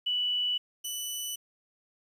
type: tone pair in turn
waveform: sine / 15% pulse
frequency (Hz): 2960 / 2977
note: F#7 / F#7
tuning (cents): 0 / +10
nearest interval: unison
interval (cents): 10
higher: second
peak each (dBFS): -26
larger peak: neither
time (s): 0.06-0.58 / 0.84-1.36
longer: neither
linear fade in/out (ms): 10
effects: 10-bit